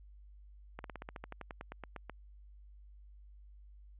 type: slowing click train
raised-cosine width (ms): 0.5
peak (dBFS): -28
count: 16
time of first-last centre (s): 0.79-2.097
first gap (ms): 52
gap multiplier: 1.07
effects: added 50 Hz sine -53 dBFS peak until 3.99 s + resampled to 8000 Hz